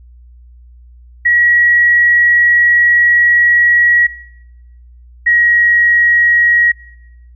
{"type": "tone pair in turn", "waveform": "sine", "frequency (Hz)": [1915, 1899.6], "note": ["A#6", "A#6"], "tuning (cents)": [46, 32], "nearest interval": "unison", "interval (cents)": 14, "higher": "first", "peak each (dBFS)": -7, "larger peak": "neither", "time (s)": [[1.25, 4.07], [5.26, 6.72]], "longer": "first", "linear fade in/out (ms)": 10, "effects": ["noise-tail reverb RT60 1.0 s tail -23 dB re dry", "added 60 Hz sine -37 dBFS peak until 7.35 s"]}